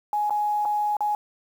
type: tone with dropouts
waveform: sine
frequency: 836 Hz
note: G#5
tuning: 11 cents sharp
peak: -21 dBFS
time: 0.13-1.15 s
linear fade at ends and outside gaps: 1 ms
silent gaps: 0.297-0.306 / 0.651-0.655 / 0.968-1.006 s
effects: 8-bit